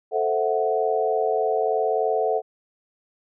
sine chord, F# half-diminished seventh, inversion first, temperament equal, 440 / 523.3 / 659.3 / 740 Hz, A4 / C5 / E5 / F#5, 0 / 0 / 0 / 0 cents, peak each -23 / -28 / -26 / -25 dBFS, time 0.11-2.42 s, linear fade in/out 50 ms, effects none

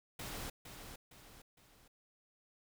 pink noise with echo, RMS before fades -44 dBFS, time 0.19-0.5 s, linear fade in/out 5 ms, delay 460 ms, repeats 3, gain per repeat -7 dB, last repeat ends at 1.88 s, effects none

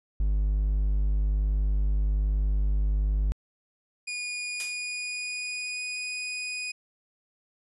triangle tone, 50.6 Hz, G#1, 44 cents flat, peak -20 dBFS, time 0.2-3.32 s, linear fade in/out 0 ms
sawtooth tone with pitch glide, 2450 to 2480 Hz, D#7 to D#7, -27 to -6 cents, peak -28 dBFS, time 4.07-6.72 s, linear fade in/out 10 ms, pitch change +21 cents, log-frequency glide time 4.5-6.09 s
blue noise with exponential decay, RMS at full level -29 dBFS, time 4.6-4.83 s, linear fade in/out 0 ms, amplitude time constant 50 ms
effects resampled to 24000 Hz

